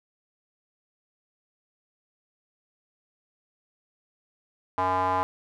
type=tone with band-pass filter; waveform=square; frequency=92.5 Hz; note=F#2; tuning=in tune; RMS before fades=-25 dBFS; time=4.78-5.23 s; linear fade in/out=0 ms; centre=940 Hz; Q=5.6; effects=none